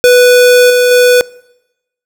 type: tone with level steps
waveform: square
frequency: 493.9 Hz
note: B4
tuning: in tune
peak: -3 / -6 / -4 dBFS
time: 0.04-1.21 s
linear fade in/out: 0 ms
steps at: 0.7 / 0.91 s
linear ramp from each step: 2 ms
effects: noise-tail reverb RT60 0.9 s tail -23 dB re dry